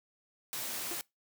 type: noise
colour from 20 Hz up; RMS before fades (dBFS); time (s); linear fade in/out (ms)
white; -38; 0.53-1.01; 0
type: tone with exponential decay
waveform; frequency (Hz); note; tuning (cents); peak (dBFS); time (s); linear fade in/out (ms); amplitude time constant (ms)
sawtooth; 350; F4; +4; -33; 0.91-1.01; 2; 21
effects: noise-tail reverb RT60 0.2 s tail -24 dB re dry + high-pass 100 Hz 12 dB/octave